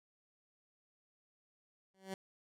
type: tone with exponential growth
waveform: 15% pulse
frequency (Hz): 191.3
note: G3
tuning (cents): -42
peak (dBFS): -31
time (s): 1.94-2.14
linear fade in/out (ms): 2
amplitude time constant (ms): 43
effects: low-pass 12000 Hz 12 dB/octave